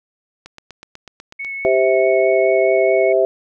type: click train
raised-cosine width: 0.2 ms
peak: -19 dBFS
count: 9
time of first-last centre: 0.46-1.448 s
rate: 8.1 Hz
type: tone with vibrato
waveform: sine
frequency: 2206 Hz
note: C#7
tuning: 9 cents flat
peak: -24 dBFS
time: 1.39-3.13 s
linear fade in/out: 10 ms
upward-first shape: triangle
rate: 4.7 Hz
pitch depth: 11 cents each way
type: harmonic tone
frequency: 130.81 Hz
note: C3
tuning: in tune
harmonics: 3 / 4 / 5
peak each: -16 / -18 / -15 dBFS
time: 1.65-3.25 s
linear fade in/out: 0 ms
effects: none